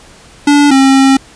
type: tone pair in turn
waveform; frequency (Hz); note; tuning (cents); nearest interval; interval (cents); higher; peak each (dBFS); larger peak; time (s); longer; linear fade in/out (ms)
square; 288.9 / 269.1; D4 / C4; -28 / +49; minor second; 123; first; -5; neither; 0.47-0.71 / 0.71-1.17; second; 5
effects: pink hiss -39 dBFS RMS until 1.35 s + resampled to 22050 Hz

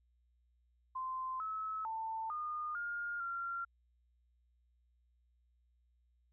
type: tone with pitch steps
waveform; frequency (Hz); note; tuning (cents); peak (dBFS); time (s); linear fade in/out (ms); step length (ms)
sine; 1038 / 1294 / 891 / 1221 / 1415 / 1378; C6 / E6 / A5 / D#6 / F6 / F6; -14 / -32 / +22 / -33 / +22 / -24; -37; 0.95-3.65; 10; 450
effects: added 60 Hz sine -70 dBFS peak until 6.32 s

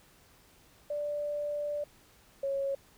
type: tone pair in turn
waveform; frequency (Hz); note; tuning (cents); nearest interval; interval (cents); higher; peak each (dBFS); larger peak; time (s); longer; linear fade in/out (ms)
sine; 587.3 / 550.4; D5 / C#5; 0 / -12; minor second; 112; first; -31 / -29; second; 0.9-1.84 / 2.43-2.75; first; 5
effects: pink hiss -61 dBFS RMS until 2.97 s

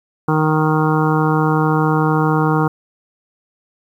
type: harmonic tone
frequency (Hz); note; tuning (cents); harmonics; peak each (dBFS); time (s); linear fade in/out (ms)
155.56; D#3; 0; 1 / 2 / 3 / 5 / 6 / 7 / 8 / 9; -16 / -19 / -21 / -23 / -24 / -24 / -25 / -26; 0.28-2.68; 5
effects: 8-bit

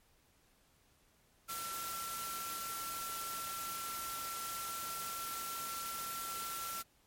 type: tone in noise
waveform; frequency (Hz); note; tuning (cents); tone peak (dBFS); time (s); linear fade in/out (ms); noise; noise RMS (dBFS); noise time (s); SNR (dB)
sine; 1350; E6; +41; -42; 1.48-6.83; 20; white; -43; 1.48-6.83; -2
effects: pink hiss -70 dBFS RMS until 7.06 s + MP3 64 kbps

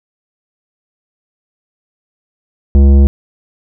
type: tone with tanh clipping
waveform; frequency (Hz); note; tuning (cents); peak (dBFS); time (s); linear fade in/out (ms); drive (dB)
triangle; 69.3; C#2; 0; -5; 2.75-3.07; 0; 17
effects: none

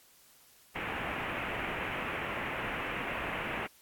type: low-pass noise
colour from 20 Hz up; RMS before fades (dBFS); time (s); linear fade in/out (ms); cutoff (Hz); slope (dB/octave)
white; -37; 0.75-3.67; 10; 2700; 48
effects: white hiss -61 dBFS RMS until 3.81 s + AAC 64 kbps

